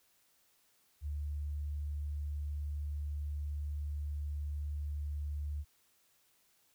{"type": "tone", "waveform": "sine", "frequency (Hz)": 73.42, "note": "D2", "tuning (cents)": 0, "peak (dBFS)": -35, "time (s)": [1.01, 5.65], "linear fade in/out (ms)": 50, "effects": ["white hiss -71 dBFS RMS until 6.74 s"]}